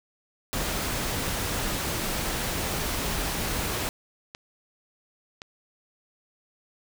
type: noise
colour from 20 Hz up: pink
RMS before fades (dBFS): -29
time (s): 0.53-3.89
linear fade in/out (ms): 0
type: click train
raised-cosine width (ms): 0.2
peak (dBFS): -21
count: 4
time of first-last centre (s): 2.21-5.419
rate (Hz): 0.935
effects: none